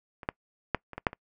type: clicks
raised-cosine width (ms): 0.5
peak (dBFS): -27 / -12 / -9 / -26 / -20 / -8 / -25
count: 7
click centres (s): 0.232 / 0.289 / 0.747 / 0.933 / 0.98 / 1.068 / 1.131
effects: noise-tail reverb RT60 0.1 s tail -25 dB re dry